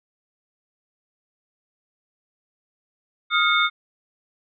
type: tone cluster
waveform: sine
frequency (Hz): 1247 / 1404 / 2186 / 3615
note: D#6 / F6 / C#7 / A7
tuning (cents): +3 / +9 / -25 / +46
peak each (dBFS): -22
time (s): 3.3-3.7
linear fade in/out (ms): 50
effects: none